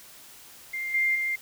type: tone with level steps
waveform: sine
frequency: 2103 Hz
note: C7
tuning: 8 cents sharp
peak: -29 / -21 / -25 dBFS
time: 0.73-1.36 s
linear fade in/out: 10 ms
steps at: 0.94 / 1.15 s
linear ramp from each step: 5 ms
effects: white hiss -49 dBFS RMS until 1.41 s